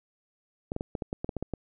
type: clicks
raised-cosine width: 2 ms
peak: -18 dBFS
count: 11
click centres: 0.719 / 0.764 / 0.809 / 0.952 / 1.022 / 1.129 / 1.245 / 1.292 / 1.367 / 1.426 / 1.537 s
effects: none